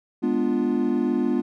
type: chord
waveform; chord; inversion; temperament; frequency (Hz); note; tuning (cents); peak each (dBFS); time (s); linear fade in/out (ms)
triangle; G# diminished seventh; none; equal; 207.7 / 246.9 / 293.7 / 349.2; G#3 / B3 / D4 / F4; 0 / 0 / 0 / 0; -26 / -21 / -24 / -24; 0.22-1.42; 20
effects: tanh soft clip ceiling -8 dBFS